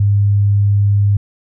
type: tone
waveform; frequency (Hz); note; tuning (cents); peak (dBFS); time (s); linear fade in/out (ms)
sine; 101.4; G#2; -41; -9; 0-1.17; 5
effects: none